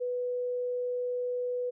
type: tone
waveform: sine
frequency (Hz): 493.9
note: B4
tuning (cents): 0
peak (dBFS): -29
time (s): 0-1.71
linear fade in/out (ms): 20
effects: none